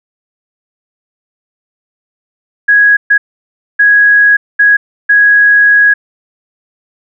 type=tone bursts at uneven times; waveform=sine; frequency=1661.2 Hz; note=G#6; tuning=in tune; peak=-3 dBFS; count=5; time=2.68-2.97 / 3.1-3.18 / 3.79-4.37 / 4.59-4.77 / 5.09-5.94 s; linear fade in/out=10 ms; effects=none